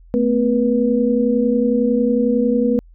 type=tone cluster; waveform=sine; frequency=222.8 / 253.8 / 484 Hz; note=A3 / B3 / B4; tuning=+22 / +47 / -35 cents; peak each=-18 dBFS; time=0.14-2.79 s; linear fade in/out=0 ms; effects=added 42 Hz sine -42 dBFS peak until 2.94 s